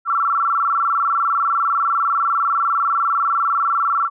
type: tone with vibrato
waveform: sine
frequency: 1244.5 Hz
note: D#6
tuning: in tune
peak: -15 dBFS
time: 0.05-4.1 s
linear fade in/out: 50 ms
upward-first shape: square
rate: 20 Hz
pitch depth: 140 cents each way
effects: none